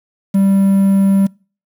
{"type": "tone with quantisation", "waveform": "triangle", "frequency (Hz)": 195.5, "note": "G3", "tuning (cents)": -4, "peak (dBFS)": -7, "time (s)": [0.34, 1.27], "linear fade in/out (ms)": 10, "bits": 6, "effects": ["noise-tail reverb RT60 0.4 s tail -26 dB re dry"]}